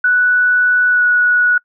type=tone with pitch glide; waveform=sine; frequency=1480 to 1465.5 Hz; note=F#6 to F#6; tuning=0 to -17 cents; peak=-9 dBFS; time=0.04-1.58 s; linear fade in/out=5 ms; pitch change=-17 cents; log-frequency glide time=0.89-1.04 s; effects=noise-tail reverb RT60 0.1 s tail -26 dB re dry